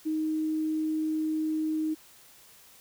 sine tone, 312.7 Hz, D#4, 9 cents sharp, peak -26 dBFS, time 0.05-1.95 s, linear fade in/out 20 ms, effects white hiss -55 dBFS RMS until 2.8 s

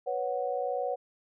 sine chord, B suspended second, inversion none, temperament equal, 493.9 / 554.4 / 740 Hz, B4 / C#5 / F#5, 0 / 0 / 0 cents, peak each -33 dBFS, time 0.06-0.96 s, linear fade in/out 20 ms, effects none

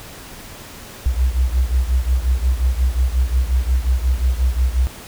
sine beating tone pair, 61.2 / 66.8 Hz, B1 / C2, -15 / +36 cents, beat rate 5.6 Hz, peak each -16 / -19 dBFS, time 1.06-4.87 s, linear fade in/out 0 ms, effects pink hiss -37 dBFS RMS until 5.07 s

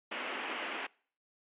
white band-pass noise, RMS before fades -39 dBFS, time 0.11-0.87 s, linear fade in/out 10 ms, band 230 to 3000 Hz, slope 48 dB/octave, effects noise-tail reverb RT60 0.5 s tail -25 dB re dry + resampled to 8000 Hz

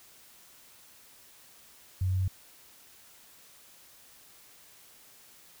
sine tone with pitch steps, 92.7 / 93.24 / 93.78 Hz, F#2 / F#2 / F#2, +4 / +14 / +24 cents, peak -25 dBFS, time 2.01-2.28 s, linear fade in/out 5 ms, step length 90 ms, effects white hiss -56 dBFS RMS until 5.6 s

